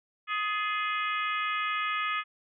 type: harmonic tone with a mistuned harmonic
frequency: 417.3 Hz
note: G#4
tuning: 8 cents sharp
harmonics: 3 / 4 / 5 / 6 / 7 / 8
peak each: -30 / -37 / -35 / -36 / -41 / -42 dBFS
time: 0.27-2.24 s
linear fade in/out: 50 ms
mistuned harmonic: 4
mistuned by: +50 cents
effects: none